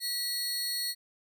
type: tone pair together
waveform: sawtooth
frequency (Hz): 1937 / 4340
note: B6 / C#8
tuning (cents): -34 / -37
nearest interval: octave + major second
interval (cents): 1397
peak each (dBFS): -37 / -28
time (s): 0-0.95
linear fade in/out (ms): 50
effects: none

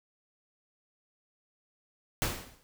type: noise with exponential decay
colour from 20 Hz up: pink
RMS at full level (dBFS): -27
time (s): 2.22-2.63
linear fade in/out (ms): 0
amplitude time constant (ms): 89
effects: none

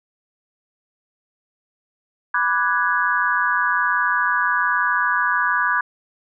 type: chord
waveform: sine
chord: G# half-diminished seventh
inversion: first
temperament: equal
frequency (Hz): 987.8 / 1174.7 / 1480 / 1661.2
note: B5 / D6 / F#6 / G#6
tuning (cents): 0 / 0 / 0 / 0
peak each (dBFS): -23 / -23 / -22 / -21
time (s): 2.34-5.81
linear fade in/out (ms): 5
effects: none

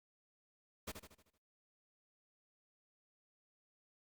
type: noise with echo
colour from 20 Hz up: pink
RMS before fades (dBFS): -44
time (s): 0.87-0.92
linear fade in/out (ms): 10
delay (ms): 77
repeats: 6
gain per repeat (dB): -6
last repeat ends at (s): 1.382
effects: noise-tail reverb RT60 0.5 s tail -24 dB re dry + Opus 48 kbps

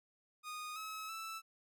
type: tone with pitch steps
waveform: sawtooth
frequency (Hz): 1234 / 1287 / 1320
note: D#6 / E6 / E6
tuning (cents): -15 / -42 / +2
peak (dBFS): -39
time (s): 0.43-1.42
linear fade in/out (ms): 50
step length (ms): 330
effects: none

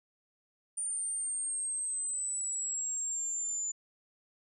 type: exponential sweep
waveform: sine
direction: down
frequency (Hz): 9090 to 7040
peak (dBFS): -32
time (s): 0.77-3.72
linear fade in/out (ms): 10
effects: none

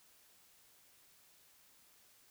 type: silence
effects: white hiss -66 dBFS RMS until 2.3 s

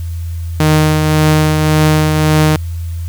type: tone with tremolo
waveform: sawtooth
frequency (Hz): 154.5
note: D#3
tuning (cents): -12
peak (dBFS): -3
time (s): 0.6-2.56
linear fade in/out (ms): 2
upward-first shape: triangle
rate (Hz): 1.8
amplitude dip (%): 40
effects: added 84 Hz sine -18 dBFS peak until 3.08 s + white hiss -42 dBFS RMS until 3.08 s

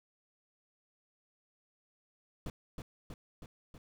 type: noise with echo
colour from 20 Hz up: brown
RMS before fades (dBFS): -39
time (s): 2.46-2.5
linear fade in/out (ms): 2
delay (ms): 320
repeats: 4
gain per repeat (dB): -3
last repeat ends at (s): 3.78
effects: none

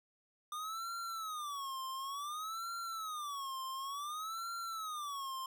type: tone with vibrato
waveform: square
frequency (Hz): 1202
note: D6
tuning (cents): +40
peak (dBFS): -40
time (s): 0.52-5.46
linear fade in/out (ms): 2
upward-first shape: sine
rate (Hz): 0.56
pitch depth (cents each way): 230
effects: none

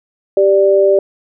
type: tone pair together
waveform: sine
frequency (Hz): 391.9 / 588.4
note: G4 / D5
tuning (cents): 0 / +3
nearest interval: perfect fifth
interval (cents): 703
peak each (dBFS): -10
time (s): 0.37-0.99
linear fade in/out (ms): 2
effects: none

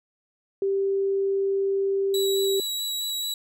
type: tone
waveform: sine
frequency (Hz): 392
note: G4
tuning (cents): 0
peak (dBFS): -21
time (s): 0.62-2.6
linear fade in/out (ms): 2
type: tone with vibrato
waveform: sawtooth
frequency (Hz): 3900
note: B7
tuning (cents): -23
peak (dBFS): -24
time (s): 2.14-3.34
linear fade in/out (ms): 2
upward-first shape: sine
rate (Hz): 4.6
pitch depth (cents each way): 12
effects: none

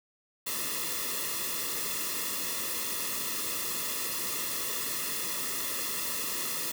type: noise with comb filter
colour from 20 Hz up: white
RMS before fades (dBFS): -33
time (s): 0.46-6.72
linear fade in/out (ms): 10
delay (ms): 1.3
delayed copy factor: -1
effects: none

